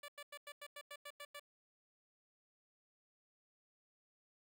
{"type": "tone bursts", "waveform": "10% pulse", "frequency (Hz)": 580, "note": "D5", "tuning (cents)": -22, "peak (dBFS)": -40, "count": 10, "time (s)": [0.03, 1.397], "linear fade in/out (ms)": 5, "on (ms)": 53, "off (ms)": 93, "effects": []}